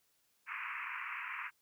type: band-pass noise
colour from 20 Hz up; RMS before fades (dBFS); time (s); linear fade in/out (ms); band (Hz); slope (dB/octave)
white; -42; 0.46-1.51; 50; 970 to 2600; 96
effects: white hiss -75 dBFS RMS until 1.61 s